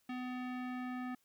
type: tone with low-pass filter sweep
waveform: square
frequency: 251.2 Hz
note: B3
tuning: 30 cents sharp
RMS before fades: -41 dBFS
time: 0.09-1.15 s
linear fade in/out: 5 ms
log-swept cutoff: 2700 to 1800 Hz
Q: 1.6
effects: white hiss -75 dBFS RMS until 1.24 s